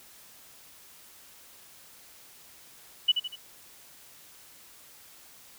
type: tone with echo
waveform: sine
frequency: 2960 Hz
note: F#7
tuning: in tune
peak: -17 dBFS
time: 3.08-3.12 s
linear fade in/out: 10 ms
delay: 80 ms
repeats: 3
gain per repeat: -7 dB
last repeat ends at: 3.36 s
effects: white hiss -53 dBFS RMS until 5.58 s